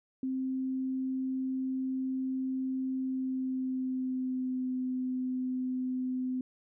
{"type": "tone with pitch glide", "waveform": "sine", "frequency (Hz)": [261.6, 255.5], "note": ["C4", "C4"], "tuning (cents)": [0, -41], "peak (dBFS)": -30, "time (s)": [0.23, 6.41], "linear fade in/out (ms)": 2, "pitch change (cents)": -41, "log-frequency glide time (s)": [2.97, 4.73], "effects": []}